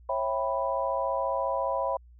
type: chord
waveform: sine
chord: C# half-diminished seventh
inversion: none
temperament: equal with one note detuned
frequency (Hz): 544.8 / 659.3 / 784 / 987.8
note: C#5 / E5 / G5 / B5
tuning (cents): -30 / 0 / 0 / 0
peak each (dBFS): -30 / -32 / -35 / -30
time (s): 0.09-1.97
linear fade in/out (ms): 5
effects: added 60 Hz sine -50 dBFS peak until 2.19 s